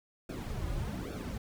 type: noise with flanger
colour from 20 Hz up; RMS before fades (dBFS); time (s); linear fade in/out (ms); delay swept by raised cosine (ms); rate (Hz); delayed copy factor
brown; -37; 0.29-1.38; 5; 1 to 4.5; 1.2; -0.85
effects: none